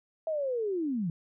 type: linear sweep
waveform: sine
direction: down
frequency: 653 to 155.56 Hz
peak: -28 dBFS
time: 0.27-1.1 s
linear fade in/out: 2 ms
effects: none